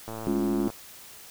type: click train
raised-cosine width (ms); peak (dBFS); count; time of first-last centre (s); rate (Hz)
1; -23; 70; 0.08-0.702; 111
type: chord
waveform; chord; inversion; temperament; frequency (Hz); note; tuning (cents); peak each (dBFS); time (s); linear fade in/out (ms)
sine; Db major; second; equal; 207.7 / 277.2 / 349.2; Ab3 / Db4 / F4; 0 / 0 / 0; -28; 0.27-0.68; 0
effects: white hiss -47 dBFS RMS until 1.3 s